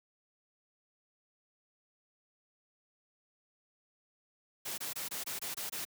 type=noise bursts; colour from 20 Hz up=white; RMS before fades=-39 dBFS; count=8; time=4.65-5.851 s; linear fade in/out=10 ms; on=130 ms; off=23 ms; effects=high-pass 100 Hz 12 dB/octave